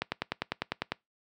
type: click train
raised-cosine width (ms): 0.3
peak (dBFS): -13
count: 10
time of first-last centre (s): 0.02-0.92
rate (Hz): 10
effects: noise-tail reverb RT60 0.2 s tail -24 dB re dry + high-pass 100 Hz 12 dB/octave